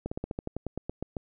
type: slowing click train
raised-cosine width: 2 ms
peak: -19 dBFS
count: 13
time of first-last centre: 0.06-1.168 s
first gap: 55 ms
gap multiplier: 1.09
effects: none